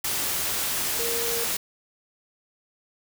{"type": "tone in noise", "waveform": "sine", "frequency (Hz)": 466.2, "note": "A#4", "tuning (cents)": 0, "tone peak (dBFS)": -30, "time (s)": [0.99, 1.44], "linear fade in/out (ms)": 5, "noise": "white", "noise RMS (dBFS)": -27, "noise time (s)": [0.04, 1.57], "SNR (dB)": -6, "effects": []}